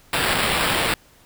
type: noise with sample-and-hold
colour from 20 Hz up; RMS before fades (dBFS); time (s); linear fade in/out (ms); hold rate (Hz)
blue; -21; 0.13-0.94; 2; 6300
effects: pink hiss -53 dBFS RMS until 1.25 s